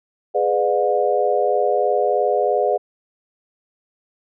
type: chord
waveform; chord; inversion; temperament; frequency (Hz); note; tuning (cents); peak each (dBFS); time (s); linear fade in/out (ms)
sine; G# diminished seventh; none; just; 415.3 / 498.4 / 598 / 717.6; G#4 / B4 / D5 / F5; 0 / +16 / +31 / +47; -21; 0.34-2.78; 20
effects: none